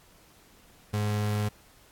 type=tone; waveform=35% pulse; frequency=104.8 Hz; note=G#2; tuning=16 cents sharp; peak=-24 dBFS; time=0.93-1.49 s; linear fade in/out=10 ms; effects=pink hiss -58 dBFS RMS until 1.91 s + AAC 64 kbps